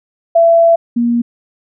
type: tone pair in turn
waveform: sine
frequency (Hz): 670 / 236.9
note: E5 / A#3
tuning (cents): +28 / +28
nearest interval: octave + tritone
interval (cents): 1800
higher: first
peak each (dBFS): -5 / -10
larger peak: first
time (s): 0.35-0.76 / 0.96-1.22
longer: first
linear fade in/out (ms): 10
effects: none